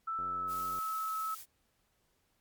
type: tone with pitch glide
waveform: sine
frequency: 1322 to 1297.8 Hz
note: E6 to E6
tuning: +5 to -27 cents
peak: -33 dBFS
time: 0.07-1.35 s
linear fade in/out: 10 ms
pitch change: -32 cents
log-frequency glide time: 0.24-0.51 s
type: click train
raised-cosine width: 2 ms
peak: -39 dBFS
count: 55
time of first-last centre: 0.19-0.787 s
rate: 90.5 Hz
type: noise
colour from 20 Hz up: blue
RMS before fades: -47 dBFS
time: 0.47-1.46 s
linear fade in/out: 50 ms
effects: pink hiss -75 dBFS RMS until 2.4 s + MP3 96 kbps